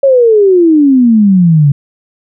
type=exponential sweep; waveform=sine; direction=down; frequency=560 to 138.2 Hz; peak=-3 dBFS; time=0.03-1.72 s; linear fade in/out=5 ms; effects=none